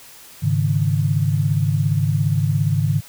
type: chord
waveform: sine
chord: Ab suspended fourth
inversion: none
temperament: just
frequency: 103.83 / 138.43 / 155.74 Hz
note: Ab2 / Db3 / Eb3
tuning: 0 / -2 / +2 cents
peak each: -20 dBFS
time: 0.42-3.01 s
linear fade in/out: 20 ms
effects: white hiss -43 dBFS RMS until 3.08 s